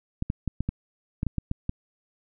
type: clicks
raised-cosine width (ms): 5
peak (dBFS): -14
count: 10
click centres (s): 0.224 / 0.301 / 0.477 / 0.606 / 0.69 / 1.231 / 1.267 / 1.383 / 1.514 / 1.694
effects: none